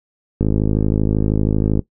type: click train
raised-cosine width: 3 ms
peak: -4 dBFS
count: 74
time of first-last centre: 0.41-1.793 s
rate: 52.8 Hz
effects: noise-tail reverb RT60 0.1 s tail -17 dB re dry